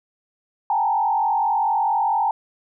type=tone with frequency modulation; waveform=sine; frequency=856 Hz; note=A5; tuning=48 cents flat; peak=-17 dBFS; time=0.7-2.31 s; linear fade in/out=2 ms; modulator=44.4 Hz; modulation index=1.6; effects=none